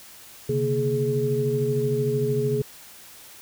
sine tone cluster, 131.3 / 144.5 / 233.2 / 420.3 Hz, C3 / D3 / A#3 / G#4, +6 / -28 / +1 / +21 cents, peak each -26 / -30 / -31 / -23 dBFS, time 0.49-2.62 s, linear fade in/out 5 ms, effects white hiss -46 dBFS RMS until 3.41 s

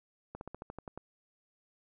slowing click train, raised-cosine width 1 ms, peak -28 dBFS, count 9, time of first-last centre 0.35-0.976 s, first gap 61 ms, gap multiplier 1.07, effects none

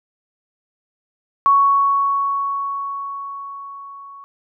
sine tone with level ramp, 1113 Hz, C#6, 7 cents sharp, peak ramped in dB -9 to -36 dBFS, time 1.46-4.24 s, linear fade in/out 0 ms, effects none

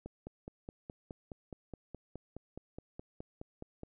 click train, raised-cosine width 2 ms, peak -30 dBFS, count 19, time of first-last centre 0.06-3.834 s, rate 4.77 Hz, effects none

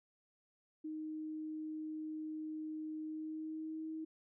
sine tone with pitch glide, 311.1 to 317.1 Hz, D#4 to D#4, 0 to +33 cents, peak -40 dBFS, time 0.84-4.05 s, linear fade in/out 10 ms, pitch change +33 cents, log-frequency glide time 3.02-3.88 s, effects none

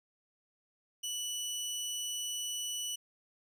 20% pulse tone, 2960 Hz, F#7, in tune, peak -30 dBFS, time 1.03-2.96 s, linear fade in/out 10 ms, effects none

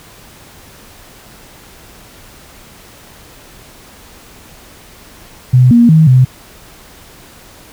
sine tone with pitch steps, 126.4 / 236.5 / 158.5 / 128.3 Hz, B2 / A#3 / D#3 / C3, +41 / +25 / +32 / -34 cents, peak -3 dBFS, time 5.53-6.25 s, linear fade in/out 10 ms, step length 180 ms, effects pink hiss -39 dBFS RMS until 7.72 s

